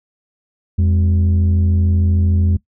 sine tone pair together, 85.9 / 204.5 Hz, F2 / G#3, -28 / -26 cents, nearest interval octave + minor third, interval 1502 cents, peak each -10 / -19 dBFS, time 0.78-2.57 s, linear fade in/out 10 ms, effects noise-tail reverb RT60 0.1 s tail -19 dB re dry + tanh soft clip ceiling -8 dBFS

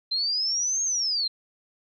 sine linear two-way sweep, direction up then down, 4073 to 6540 to 4073 Hz, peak -23 dBFS, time 0.11-1.28 s, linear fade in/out 10 ms, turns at 0.83 s, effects none

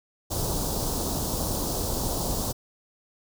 pink band-stop noise, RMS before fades -28 dBFS, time 0.3-2.53 s, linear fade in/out 20 ms, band 1000 to 4300 Hz, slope 24 dB/octave, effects none

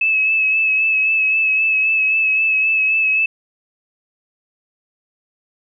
sine tone with vibrato, 2595 Hz, E7, 28 cents flat, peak -13 dBFS, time 0.01-3.26 s, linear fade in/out 5 ms, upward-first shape sine, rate 3.8 Hz, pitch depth 26 cents each way, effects none

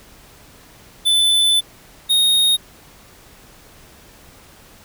square tone pair in turn, 3509 / 3724 Hz, A7 / A#7, -5 / -2 cents, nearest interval minor second, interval 103 cents, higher second, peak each -13 dBFS, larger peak neither, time 1.05-1.61 / 2.09-2.57 s, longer first, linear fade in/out 20 ms, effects pink hiss -46 dBFS RMS until 4.84 s

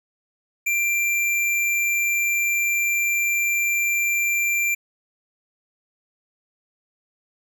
square tone, 2365 Hz, D7, 12 cents sharp, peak -20 dBFS, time 0.66-4.75 s, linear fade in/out 10 ms, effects none

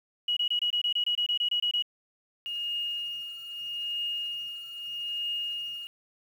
sine tone bursts, 2910 Hz, F#7, 29 cents flat, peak -24 dBFS, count 14, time 0.28-1.824 s, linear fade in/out 5 ms, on 88 ms, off 24 ms
sine tone with tremolo, 2850 Hz, F7, 34 cents sharp, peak -28 dBFS, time 2.46-5.87 s, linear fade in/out 0 ms, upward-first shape triangle, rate 0.79 Hz, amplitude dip 75%
effects 9-bit

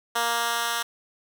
10% pulse tone with high-pass filter sweep, 234 Hz, A#3, 7 cents sharp, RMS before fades -26 dBFS, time 0.15-0.83 s, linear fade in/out 10 ms, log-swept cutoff 750 to 1400 Hz, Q 0.71, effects none

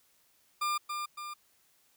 40% pulse tone with echo, 1200 Hz, D6, 37 cents sharp, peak -28 dBFS, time 0.61-0.78 s, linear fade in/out 10 ms, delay 280 ms, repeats 2, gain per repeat -5 dB, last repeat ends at 1.34 s, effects white hiss -68 dBFS RMS until 1.96 s

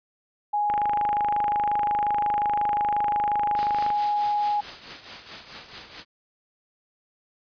sine tone, 830.6 Hz, G#5, in tune, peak -21 dBFS, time 0.53-4.61 s, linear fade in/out 10 ms
click train, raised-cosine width 0.5 ms, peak -17 dBFS, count 83, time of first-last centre 0.7-3.903 s, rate 25.6 Hz
white noise with tremolo, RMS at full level -35 dBFS, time 3.55-6.05 s, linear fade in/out 50 ms, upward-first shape triangle, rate 4.6 Hz, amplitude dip 70%
effects resampled to 11025 Hz

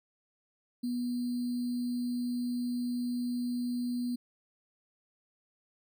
sine tone with sample-and-hold, 244.3 Hz, B3, 19 cents flat, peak -30 dBFS, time 0.83-4.16 s, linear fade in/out 10 ms, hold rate 4410 Hz, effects none

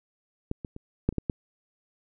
clicks, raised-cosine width 3 ms, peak -16 / -22 / -27 / -9 / -29 / -14 / -13 dBFS, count 7, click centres 0.514 / 0.648 / 0.764 / 1.09 / 1.126 / 1.183 / 1.298 s, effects none

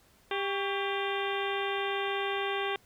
harmonic tone with a mistuned harmonic, 397.1 Hz, G4, 22 cents sharp, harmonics 1 / 2 / 3 / 4 / 5 / 6 / 7 / 8 / 9, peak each -33 / -36 / -38 / -39 / -40 / -41 / -41 / -42 / -43 dBFS, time 0.31-2.76 s, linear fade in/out 2 ms, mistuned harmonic 3, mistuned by -91 cents, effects pink hiss -63 dBFS RMS until 2.85 s

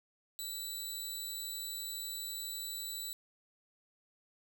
15% pulse tone with amplitude modulation, 3951 Hz, B7, in tune, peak -30 dBFS, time 0.39-3.13 s, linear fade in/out 0 ms, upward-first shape sine, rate 294 Hz, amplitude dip 40%, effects none

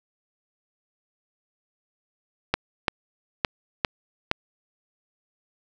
clicks, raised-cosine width 0.3 ms, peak -4 dBFS, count 5, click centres 2.54 / 2.882 / 3.448 / 3.848 / 4.314 s, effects none

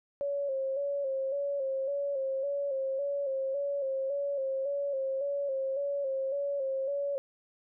sine tone with vibrato, 550 Hz, C#5, 14 cents flat, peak -29 dBFS, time 0.21-7.18 s, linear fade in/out 0 ms, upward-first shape square, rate 1.8 Hz, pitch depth 47 cents each way, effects none

